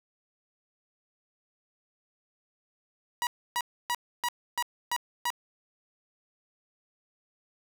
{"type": "tone bursts", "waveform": "sawtooth", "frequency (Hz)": 965, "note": "B5", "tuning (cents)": -40, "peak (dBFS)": -23, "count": 7, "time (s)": [3.22, 5.303], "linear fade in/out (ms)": 0, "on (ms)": 49, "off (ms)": 290, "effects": []}